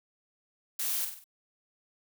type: noise with echo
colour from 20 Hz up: blue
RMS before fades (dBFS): -32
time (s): 0.79-1.05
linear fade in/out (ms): 5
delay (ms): 48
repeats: 4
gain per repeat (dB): -6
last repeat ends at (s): 1.242
effects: none